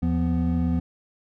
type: tone cluster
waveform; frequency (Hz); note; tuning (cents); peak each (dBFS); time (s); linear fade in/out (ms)
triangle; 78.8 / 171.2 / 248.2; D#2 / F3 / B3; +23 / -34 / +9; -23; 0.02-0.8; 10
effects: none